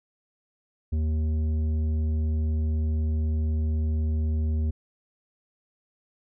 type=tone with tanh clipping; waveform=sine; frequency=78 Hz; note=D#2; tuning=5 cents sharp; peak=-24 dBFS; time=0.92-4.71 s; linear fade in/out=10 ms; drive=9 dB; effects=none